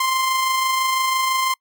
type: tone with amplitude modulation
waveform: sawtooth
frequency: 1046.5 Hz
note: C6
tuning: in tune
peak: -13 dBFS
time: 0-1.54 s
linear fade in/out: 5 ms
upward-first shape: sine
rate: 26 Hz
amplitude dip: 30%
effects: noise-tail reverb RT60 0.1 s tail -26 dB re dry